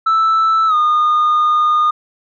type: tone with pitch glide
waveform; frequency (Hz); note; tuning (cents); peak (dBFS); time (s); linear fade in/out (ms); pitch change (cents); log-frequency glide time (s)
sine; 1318.5 to 1223.1; E6 to D#6; 0 to -30; -8; 0.06-1.91; 10; -130; 0.67-0.75
effects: tanh soft clip ceiling -9 dBFS